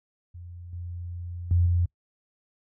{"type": "tone with level steps", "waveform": "sine", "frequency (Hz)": 87.31, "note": "F2", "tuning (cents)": 0, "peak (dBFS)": [-39, -33, -18, -20], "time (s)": [0.34, 1.86], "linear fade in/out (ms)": 10, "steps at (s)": [0.73, 1.51, 1.66], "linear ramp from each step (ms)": 2, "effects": ["noise-tail reverb RT60 0.1 s tail -24 dB re dry"]}